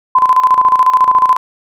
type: tone with tremolo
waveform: sine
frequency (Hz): 1021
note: C6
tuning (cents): -43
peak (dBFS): -4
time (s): 0.15-1.37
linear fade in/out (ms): 5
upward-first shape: square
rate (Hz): 14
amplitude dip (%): 65
effects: none